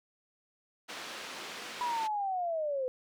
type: band-pass noise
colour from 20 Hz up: white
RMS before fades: -43 dBFS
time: 0.88-2.08 s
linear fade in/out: 20 ms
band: 240 to 3600 Hz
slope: 12 dB/octave
type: linear sweep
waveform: sine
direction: down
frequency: 987.8 to 500 Hz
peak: -30 dBFS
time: 1.81-2.88 s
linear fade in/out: 0 ms
effects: none